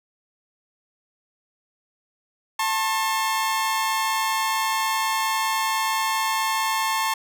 sawtooth tone pair together, 887.6 / 1078 Hz, A5 / C#6, +15 / -49 cents, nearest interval minor third, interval 336 cents, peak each -20 / -21 dBFS, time 2.59-7.14 s, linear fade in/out 5 ms, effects none

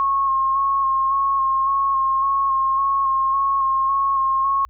sine tone with vibrato, 1083 Hz, C#6, 41 cents flat, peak -16 dBFS, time 0-4.65 s, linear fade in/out 0 ms, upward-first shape square, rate 1.8 Hz, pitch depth 19 cents each way, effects added 60 Hz sine -46 dBFS peak until 4.69 s

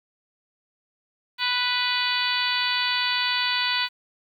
harmonic tone with a mistuned harmonic, 493.9 Hz, B4, in tune, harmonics 2 / 3 / 4 / 5 / 6 / 7 / 8 / 9, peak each -30 / -30 / -30 / -30 / -30 / -30 / -30 / -30 dBFS, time 1.38-3.89 s, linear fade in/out 50 ms, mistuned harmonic 9, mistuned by +27 cents, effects 9-bit

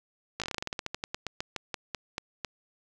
slowing click train, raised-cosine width 0.2 ms, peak -15 dBFS, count 23, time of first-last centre 0.4-2.447 s, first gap 17 ms, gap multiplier 1.14, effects none

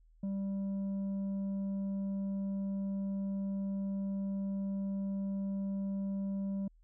sine tone with tanh clipping, 196 Hz, G3, in tune, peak -34 dBFS, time 0.23-6.68 s, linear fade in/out 5 ms, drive 5 dB, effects added 40 Hz sine -60 dBFS peak until 6.83 s

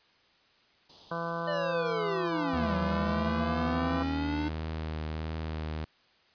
white band-stop noise, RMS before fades -49 dBFS, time 0.89-3.33 s, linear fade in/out 10 ms, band 1100 to 3100 Hz, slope 48 dB/octave
harmonic tone, 168 Hz, E3, 33 cents sharp, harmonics 1 / 2 / 3 / 4 / 5 / 6 / 7 / 8 / 9, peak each -38 / -45 / -38 / -39 / -45 / -38 / -39 / -48 / -42 dBFS, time 1.11-4.03 s, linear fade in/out 5 ms
square linear two-way sweep, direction down then up, 604 to 185 to 301.5 Hz, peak -31 dBFS, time 1.47-4.49 s, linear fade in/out 10 ms, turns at 2.77 s
sawtooth tone with vibrato, 78.7 Hz, D#2, 20 cents sharp, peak -29 dBFS, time 2.53-5.85 s, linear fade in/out 10 ms, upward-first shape triangle, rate 1.5 Hz, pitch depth 24 cents each way
effects white hiss -64 dBFS RMS until 6.34 s + resampled to 11025 Hz

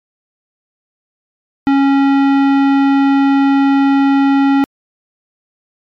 sine tone with tanh clipping, 275.7 Hz, C#4, 9 cents flat, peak -10 dBFS, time 1.67-4.64 s, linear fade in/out 0 ms, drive 17 dB, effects MP3 96 kbps

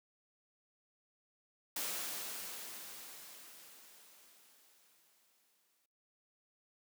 white noise with exponential decay, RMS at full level -38 dBFS, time 1.76-5.86 s, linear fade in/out 5 ms, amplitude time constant 890 ms, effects noise-tail reverb RT60 1.0 s tail -26 dB re dry + high-pass 200 Hz 12 dB/octave

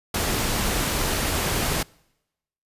pink noise, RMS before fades -24 dBFS, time 0.14-1.83 s, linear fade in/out 5 ms, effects noise-tail reverb RT60 0.9 s tail -26 dB re dry + resampled to 32000 Hz

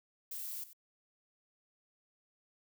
violet noise with echo, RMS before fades -42 dBFS, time 0.31-0.64 s, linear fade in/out 5 ms, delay 92 ms, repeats 1, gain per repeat -14 dB, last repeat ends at 0.732 s, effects none

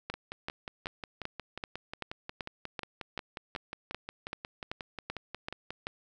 two click trains, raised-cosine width 0.3 ms, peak -22 / -19 dBFS, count 32 / 16, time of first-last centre 0.14-5.706 / 0.1-5.869 s, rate 5.57 / 2.6 Hz, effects none

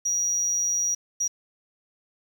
sine tone bursts at uneven times, 5760 Hz, F#8, 47 cents flat, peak -21 dBFS, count 2, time 0.05-0.95 / 1.2-1.28 s, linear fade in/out 10 ms, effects tanh soft clip ceiling -18 dBFS + 8-bit

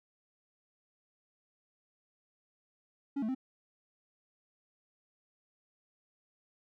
triangle tone with pitch steps, 279.5 / 218.2 / 261.6 Hz, C#4 / A3 / C4, +14 / -14 / 0 cents, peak -29 dBFS, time 3.16-3.349 s, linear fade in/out 10 ms, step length 63 ms, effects none

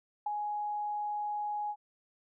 sine tone with ADSR envelope, 834 Hz, G#5, 7 cents sharp, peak -28 dBFS, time 0.26-1.76 s, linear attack 6 ms, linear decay 15 ms, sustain -4 dB, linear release 60 ms, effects none

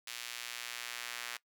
sawtooth tone with high-pass filter sweep, 120 Hz, B2, 49 cents flat, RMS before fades -43 dBFS, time 0.07-1.37 s, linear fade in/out 5 ms, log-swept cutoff 2700 to 1800 Hz, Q 1, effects noise-tail reverb RT60 0.1 s tail -20 dB re dry

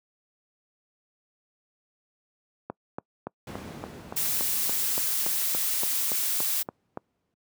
click train, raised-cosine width 1 ms, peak -18 dBFS, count 16, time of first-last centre 2.7-6.974 s, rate 3.51 Hz
brown noise with exponential decay, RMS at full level -31 dBFS, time 3.47-7.34 s, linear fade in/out 2 ms, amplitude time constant 840 ms
blue noise, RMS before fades -27 dBFS, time 4.16-6.63 s, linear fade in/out 10 ms
effects noise-tail reverb RT60 0.1 s tail -26 dB re dry + high-pass 150 Hz 12 dB/octave

